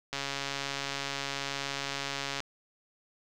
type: click train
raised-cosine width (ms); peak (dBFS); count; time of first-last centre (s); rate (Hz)
0.2; -16; 317; 0.13-2.403; 139
effects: none